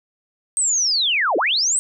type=linear two-way sweep; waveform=sine; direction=down then up; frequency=8440 to 291.9 to 8440 Hz; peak=-16 dBFS; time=0.57-1.79 s; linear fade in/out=0 ms; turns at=1.37 s; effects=none